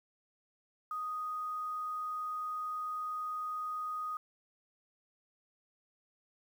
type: tone with quantisation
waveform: sine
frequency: 1244.5 Hz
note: D#6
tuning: in tune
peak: -35 dBFS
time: 0.91-4.17 s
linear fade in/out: 2 ms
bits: 10
effects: none